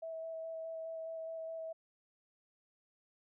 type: tone with vibrato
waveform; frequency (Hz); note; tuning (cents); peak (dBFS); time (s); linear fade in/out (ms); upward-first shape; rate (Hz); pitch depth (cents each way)
sine; 650; E5; -24; -40; 0.02-1.73; 10; square; 4.8; 9
effects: none